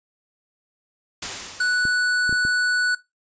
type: noise with exponential decay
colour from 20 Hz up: white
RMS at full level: -26 dBFS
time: 1.22-2.47 s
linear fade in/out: 5 ms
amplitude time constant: 270 ms
type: tone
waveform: square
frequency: 1480 Hz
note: F#6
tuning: in tune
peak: -19 dBFS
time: 1.6-2.95 s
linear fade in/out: 5 ms
type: clicks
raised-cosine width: 3 ms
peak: -19 dBFS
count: 4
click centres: 1.853 / 2.294 / 2.327 / 2.451 s
effects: noise-tail reverb RT60 0.2 s tail -19 dB re dry + resampled to 16000 Hz